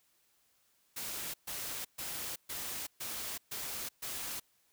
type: noise bursts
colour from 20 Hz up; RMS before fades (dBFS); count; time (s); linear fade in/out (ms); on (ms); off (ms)
white; -40; 7; 0.96-4.4; 10; 380; 130
effects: white hiss -72 dBFS RMS until 4.72 s